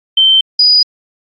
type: tone pair in turn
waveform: sine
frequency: 3107 / 4932 Hz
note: G7 / D#8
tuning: -16 / -16 cents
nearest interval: minor sixth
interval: 800 cents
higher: second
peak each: -5 dBFS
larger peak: neither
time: 0.17-0.41 / 0.59-0.83 s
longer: neither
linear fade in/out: 5 ms
effects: AAC 64 kbps